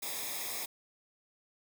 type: noise with comb filter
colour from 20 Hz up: white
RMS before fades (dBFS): -38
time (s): 0.02-0.66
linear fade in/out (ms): 10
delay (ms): 0.68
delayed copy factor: -0.75
effects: none